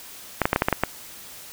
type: clicks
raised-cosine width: 0.5 ms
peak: -3 dBFS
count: 8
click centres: 0.417 / 0.455 / 0.531 / 0.561 / 0.621 / 0.685 / 0.727 / 0.836 s
effects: white hiss -42 dBFS RMS until 1.52 s